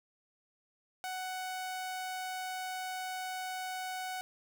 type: tone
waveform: sawtooth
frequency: 744 Hz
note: F#5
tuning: 9 cents sharp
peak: -33 dBFS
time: 1.04-4.21 s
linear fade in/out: 0 ms
effects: none